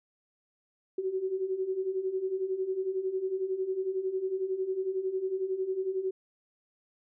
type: beating tone pair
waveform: sine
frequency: 370.5 / 381.5 Hz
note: F#4 / G4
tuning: +2 / -47 cents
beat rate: 11 Hz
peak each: -35 / -30 dBFS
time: 0.98-6.11 s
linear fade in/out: 5 ms
effects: none